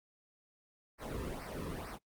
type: noise with flanger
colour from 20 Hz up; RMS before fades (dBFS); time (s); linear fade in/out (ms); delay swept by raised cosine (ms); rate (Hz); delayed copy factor
brown; -41; 0.98-1.99; 50; 0.28 to 1.38; 2.2; -0.85
effects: noise-tail reverb RT60 0.1 s tail -24 dB re dry + Opus 32 kbps